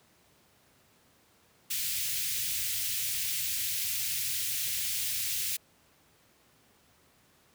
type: band-stop noise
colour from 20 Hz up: white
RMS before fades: -32 dBFS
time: 1.7-5.57 s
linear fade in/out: 10 ms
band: 130 to 2100 Hz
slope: 24 dB/octave
effects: pink hiss -64 dBFS RMS until 7.54 s + high-pass 80 Hz 12 dB/octave